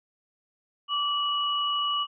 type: tone pair together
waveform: sine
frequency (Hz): 1162 / 2928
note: D6 / F#7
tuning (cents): -19 / -19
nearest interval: octave + major third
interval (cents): 1600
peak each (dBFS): -27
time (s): 0.88-2.07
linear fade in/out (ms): 50
effects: none